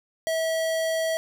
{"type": "tone", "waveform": "square", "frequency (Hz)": 648, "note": "E5", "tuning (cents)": -30, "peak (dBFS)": -24, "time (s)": [0.27, 1.17], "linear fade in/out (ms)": 0, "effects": []}